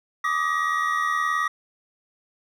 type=tone cluster; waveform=triangle; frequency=1167 / 1246 / 1901 Hz; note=D6 / D#6 / A#6; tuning=-11 / +2 / +33 cents; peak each=-24 dBFS; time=0.24-1.48 s; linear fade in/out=5 ms; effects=none